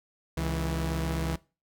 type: tone pair together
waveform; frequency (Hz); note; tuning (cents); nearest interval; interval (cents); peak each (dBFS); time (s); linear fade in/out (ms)
sawtooth; 68.36 / 163.1; C#2 / E3; -24 / -18; octave + minor third; 1506; -27; 0.37-1.36; 5
effects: noise-tail reverb RT60 0.3 s tail -20 dB re dry